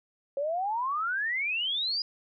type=exponential sweep; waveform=sine; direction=up; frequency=543 to 4978 Hz; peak=-27 dBFS; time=0.37-2.02 s; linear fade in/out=2 ms; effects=none